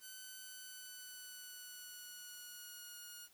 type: tone with pitch glide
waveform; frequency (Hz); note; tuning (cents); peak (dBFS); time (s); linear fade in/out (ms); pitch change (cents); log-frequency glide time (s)
5% pulse; 1516 to 1440.9; F#6 to F#6; +42 to -46; -39; 0-3.29; 50; -88; 0.37-3.01
effects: white hiss -68 dBFS RMS until 3.33 s